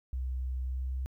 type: tone with pitch glide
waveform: sine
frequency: 64 to 65.01 Hz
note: C2 to C2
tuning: -38 to -11 cents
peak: -30 dBFS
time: 0.13-1.06 s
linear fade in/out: 0 ms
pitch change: +27 cents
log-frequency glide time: 0.67-0.93 s
effects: tanh soft clip ceiling -27 dBFS + 12-bit